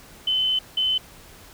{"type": "tone pair in turn", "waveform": "sine", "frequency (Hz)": [3044, 3044], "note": ["F#7", "F#7"], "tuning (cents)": [48, 48], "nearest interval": "unison", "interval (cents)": 0, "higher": "neither", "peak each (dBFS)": -19, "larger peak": "neither", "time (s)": [[0.27, 0.59], [0.77, 0.98]], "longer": "first", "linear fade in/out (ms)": 5, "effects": ["pink hiss -47 dBFS RMS until 1.53 s"]}